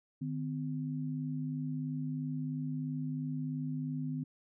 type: tone pair together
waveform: sine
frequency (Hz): 152.3 / 255.3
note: D#3 / C4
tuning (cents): -37 / -42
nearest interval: major sixth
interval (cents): 895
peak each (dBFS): -36 / -37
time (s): 0.21-4.24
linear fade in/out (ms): 10
effects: none